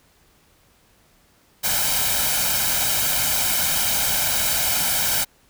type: noise with comb filter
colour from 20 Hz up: white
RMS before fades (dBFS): -21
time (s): 1.63-5.25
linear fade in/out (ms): 20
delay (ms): 1.3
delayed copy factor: +0.65
effects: pink hiss -58 dBFS RMS until 5.49 s